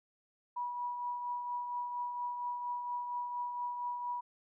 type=tone with tremolo; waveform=sine; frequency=973 Hz; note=B5; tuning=26 cents flat; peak=-33 dBFS; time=0.56-4.21 s; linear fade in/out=10 ms; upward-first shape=triangle; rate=4.3 Hz; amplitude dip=45%; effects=none